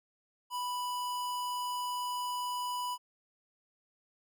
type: tone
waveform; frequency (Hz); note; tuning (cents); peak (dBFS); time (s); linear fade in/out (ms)
square; 987.8; B5; 0; -34; 0.5-2.98; 50
effects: none